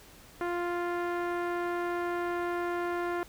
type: tone with low-pass filter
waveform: sawtooth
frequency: 349.2 Hz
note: F4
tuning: in tune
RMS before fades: -32 dBFS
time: 0.41-3.23 s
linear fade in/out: 0 ms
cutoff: 1600 Hz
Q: 1.5
effects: pink hiss -54 dBFS RMS until 3.28 s